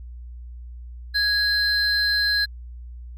triangle tone pair together, 1661.2 / 4116 Hz, G#6 / C8, 0 / -29 cents, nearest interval octave + major third, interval 1571 cents, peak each -20 dBFS, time 1.14-2.46 s, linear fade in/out 20 ms, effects added 60 Hz sine -35 dBFS peak until 3.17 s

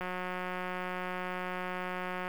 click train, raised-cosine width 0.5 ms, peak -22 dBFS, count 414, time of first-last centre 0.01-2.279 s, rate 182 Hz, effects 8-bit

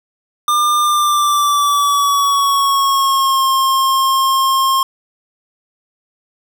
square tone with pitch glide, 1200 to 1069.1 Hz, D6 to C6, +37 to +37 cents, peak -12 dBFS, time 0.48-4.83 s, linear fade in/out 2 ms, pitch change -200 cents, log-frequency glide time 0.82-3.46 s, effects 8-bit

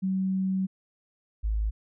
sine tone pair in turn, 189.6 / 53.37 Hz, F#3 / G#1, +43 / +48 cents, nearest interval octave + minor seventh, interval 2195 cents, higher first, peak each -24 dBFS, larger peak neither, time 0.02-0.67 / 1.43-1.71 s, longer first, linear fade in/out 20 ms, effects none

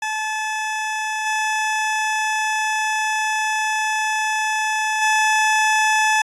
20% pulse tone with level steps, 865 Hz, A5, 30 cents flat, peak -17 / -14 / -10 dBFS, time 0.02-6.22 s, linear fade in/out 5 ms, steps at 1.25 / 5.01 s, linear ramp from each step 20 ms, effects resampled to 22050 Hz

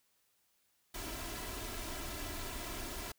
pink noise with comb filter, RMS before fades -42 dBFS, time 0.94-3.12 s, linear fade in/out 5 ms, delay 3 ms, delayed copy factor +0.65, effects white hiss -75 dBFS RMS until 3.18 s

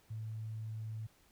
sine tone, 110 Hz, A2, in tune, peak -39 dBFS, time 0.1-1.07 s, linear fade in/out 10 ms, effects pink hiss -68 dBFS RMS until 1.31 s

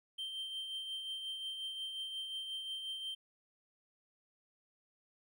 triangle tone with tremolo, 3136 Hz, G7, in tune, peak -36 dBFS, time 0.18-3.15 s, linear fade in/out 10 ms, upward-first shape triangle, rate 5.6 Hz, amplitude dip 45%, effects none

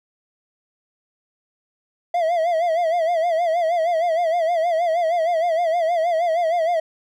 triangle tone with vibrato, 671 Hz, E5, 31 cents sharp, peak -15 dBFS, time 2.14-6.8 s, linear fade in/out 5 ms, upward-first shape sine, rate 6.4 Hz, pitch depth 99 cents each way, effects none

